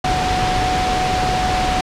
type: tone in noise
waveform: sine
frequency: 740 Hz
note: F#5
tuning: in tune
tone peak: -18 dBFS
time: 0.04-1.81 s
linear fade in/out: 5 ms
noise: pink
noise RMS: -20 dBFS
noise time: 0.04-1.81 s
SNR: -1 dB
effects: low-pass 5000 Hz 12 dB/octave